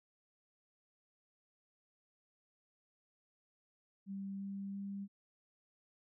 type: tone with pitch steps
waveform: sine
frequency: 196 / 197.25 / 198.51 Hz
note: G3 / G3 / G3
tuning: 0 / +11 / +22 cents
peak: -40 dBFS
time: 4.06-5.08 s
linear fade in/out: 50 ms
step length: 340 ms
effects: none